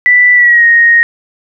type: tone with pitch glide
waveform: sine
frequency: 1975.5 to 1867.9 Hz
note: B6 to A#6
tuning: 0 to +3 cents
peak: -3 dBFS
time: 0.06-1.03 s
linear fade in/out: 0 ms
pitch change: -97 cents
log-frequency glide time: 0.34-0.65 s
effects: none